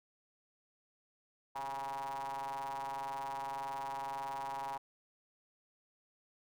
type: ring-modulated tone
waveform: square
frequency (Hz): 69.3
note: C#2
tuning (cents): 0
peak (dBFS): -36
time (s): 1.55-4.78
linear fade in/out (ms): 10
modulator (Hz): 890
effects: none